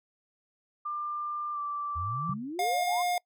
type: tone with pitch glide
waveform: sine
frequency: 1193 to 1167.8 Hz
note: D6 to D6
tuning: +27 to -10 cents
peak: -31 dBFS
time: 0.85-2.34 s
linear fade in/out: 10 ms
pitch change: -37 cents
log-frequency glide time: 1.53-1.58 s
type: exponential sweep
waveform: sine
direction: up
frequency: 76.3 to 1100 Hz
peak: -34 dBFS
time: 1.95-3.03 s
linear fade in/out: 20 ms
type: tone with exponential decay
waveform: sine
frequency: 140 Hz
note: C#3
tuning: 18 cents sharp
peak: -29 dBFS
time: 2.29-2.53 s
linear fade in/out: 5 ms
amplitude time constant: 52 ms
type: tone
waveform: square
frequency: 712 Hz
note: F5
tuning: 33 cents sharp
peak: -27 dBFS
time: 2.59-3.18 s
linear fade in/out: 2 ms
effects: noise-tail reverb RT60 0.1 s tail -25 dB re dry